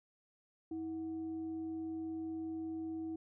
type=tone with frequency modulation; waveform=sine; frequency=322.6 Hz; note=E4; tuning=37 cents flat; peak=-38 dBFS; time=0.71-3.16 s; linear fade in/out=5 ms; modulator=415 Hz; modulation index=0.22; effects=none